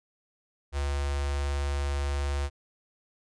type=tone with notch filter; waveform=square; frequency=70.6 Hz; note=C#2; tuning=32 cents sharp; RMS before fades=-29 dBFS; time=0.72-2.5 s; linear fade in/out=50 ms; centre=200 Hz; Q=0.61; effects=resampled to 22050 Hz